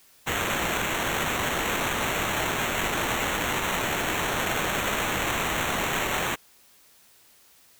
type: noise with sample-and-hold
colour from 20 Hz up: white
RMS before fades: -27 dBFS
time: 0.26-6.36 s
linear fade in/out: 20 ms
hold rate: 4900 Hz
effects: white hiss -57 dBFS RMS until 7.79 s

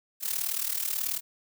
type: noise with amplitude modulation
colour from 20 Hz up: blue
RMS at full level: -27 dBFS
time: 0.2-1.21 s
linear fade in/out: 50 ms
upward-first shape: sine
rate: 38.4 Hz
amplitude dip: 80%
effects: none

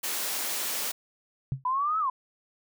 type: high-pass noise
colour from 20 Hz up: white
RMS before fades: -31 dBFS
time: 0.03-0.92 s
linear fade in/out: 10 ms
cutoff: 280 Hz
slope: 12 dB/octave
type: tone with exponential decay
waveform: sine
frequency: 133.5 Hz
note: C3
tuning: 35 cents sharp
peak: -22 dBFS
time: 1.52-1.64 s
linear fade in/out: 0 ms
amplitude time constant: 25 ms
type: exponential two-way sweep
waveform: sine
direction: up then down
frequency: 986 to 1318.5 to 986 Hz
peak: -24 dBFS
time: 1.65-2.1 s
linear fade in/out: 5 ms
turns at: 1.99 s
effects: none

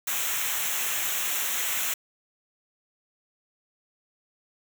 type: noise with comb filter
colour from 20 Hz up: white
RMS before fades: -28 dBFS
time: 0.07-1.94 s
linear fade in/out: 5 ms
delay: 0.21 ms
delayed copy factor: -0.75
effects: none

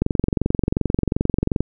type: click train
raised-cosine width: 3 ms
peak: -5 dBFS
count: 37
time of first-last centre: 0.02-1.606 s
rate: 22.7 Hz
effects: none

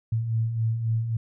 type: beating tone pair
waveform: sine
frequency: 110 / 113.7 Hz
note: A2 / A#2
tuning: 0 / -43 cents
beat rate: 3.7 Hz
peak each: -32 / -23 dBFS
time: 0.12-1.17 s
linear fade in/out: 5 ms
effects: none

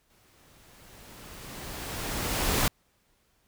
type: noise with exponential growth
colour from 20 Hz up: pink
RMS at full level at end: -24 dBFS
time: 0.1-2.68 s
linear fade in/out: 2 ms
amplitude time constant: 560 ms
effects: pink hiss -69 dBFS RMS until 3.47 s

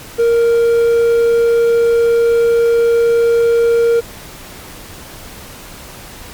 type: tone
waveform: triangle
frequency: 466.2 Hz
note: A#4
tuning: in tune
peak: -7 dBFS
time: 0.18-4.01 s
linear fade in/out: 20 ms
effects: pink hiss -34 dBFS RMS until 6.33 s + Opus 48 kbps

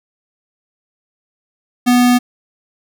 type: tone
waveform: square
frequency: 246.1 Hz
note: B3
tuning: 6 cents flat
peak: -9 dBFS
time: 1.86-2.19 s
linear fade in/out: 20 ms
effects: none

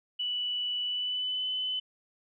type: tone with pitch glide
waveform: sine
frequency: 2960 to 3020 Hz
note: F#7 to F#7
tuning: 0 to +35 cents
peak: -29 dBFS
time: 0.19-1.8 s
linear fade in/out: 10 ms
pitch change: +35 cents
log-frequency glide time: 0.84-1.46 s
effects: none

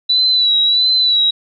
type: tone with vibrato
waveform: sine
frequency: 3951 Hz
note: B7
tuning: in tune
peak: -10 dBFS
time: 0.09-1.31 s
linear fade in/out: 10 ms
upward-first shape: sine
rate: 1.5 Hz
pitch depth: 47 cents each way
effects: none

